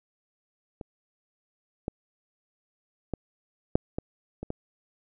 clicks, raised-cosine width 2 ms, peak -24 / -16 / -16 / -6 / -16 / -22 / -18 dBFS, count 7, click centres 0.812 / 1.881 / 3.137 / 3.755 / 3.985 / 4.43 / 4.504 s, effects none

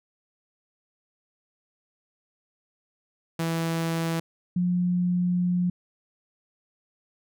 sawtooth / sine tone pair in turn, 164.81 / 178.27 Hz, E3 / F3, 0 / +36 cents, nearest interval minor second, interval 136 cents, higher second, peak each -21 dBFS, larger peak neither, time 3.39-4.2 / 4.56-5.7 s, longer second, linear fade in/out 5 ms, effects none

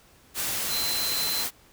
sine tone in noise, 4078 Hz, C8, 45 cents flat, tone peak -28 dBFS, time 0.68-1.46 s, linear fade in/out 50 ms, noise white, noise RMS -29 dBFS, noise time 0.34-1.51 s, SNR -2 dB, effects pink hiss -57 dBFS RMS until 1.72 s

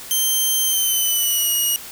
5% pulse tone with pitch glide, 3136 to 2892 Hz, G7 to F#7, 0 to -40 cents, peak -9 dBFS, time 0.11-1.76 s, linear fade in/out 0 ms, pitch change -140 cents, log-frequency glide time 0.65-1.52 s, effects white hiss -36 dBFS RMS until 1.91 s

